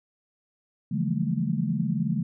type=tone cluster; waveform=sine; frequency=141.5 / 165 / 175 / 205.3 / 224.3 Hz; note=C#3 / E3 / F3 / G#3 / A3; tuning=+36 / +2 / +4 / -20 / +34 cents; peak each=-30 dBFS; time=0.91-2.23 s; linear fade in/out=10 ms; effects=none